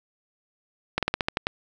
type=slowing click train; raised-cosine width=0.3 ms; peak=-7 dBFS; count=8; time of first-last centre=0.98-1.469 s; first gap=47 ms; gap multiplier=1.13; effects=none